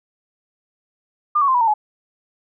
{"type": "tone with pitch steps", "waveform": "sine", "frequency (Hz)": [1200, 1119.6, 1044.7, 974.7, 909.4, 848.5], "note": ["D6", "C#6", "C6", "B5", "A#5", "G#5"], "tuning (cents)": [37, 17, -3, -23, -43, 37], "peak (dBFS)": -13, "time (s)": [1.35, 1.74], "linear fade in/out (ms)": 10, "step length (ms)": 65, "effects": []}